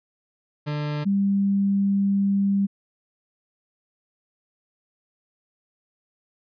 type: tone pair in turn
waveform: 40% pulse / sine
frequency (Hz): 148.5 / 198.22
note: D3 / G3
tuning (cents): +20 / +20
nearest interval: perfect fourth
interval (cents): 500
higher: second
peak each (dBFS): -24 / -18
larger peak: second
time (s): 0.66-1.05 / 1.05-2.67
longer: second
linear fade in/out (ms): 20
effects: resampled to 11025 Hz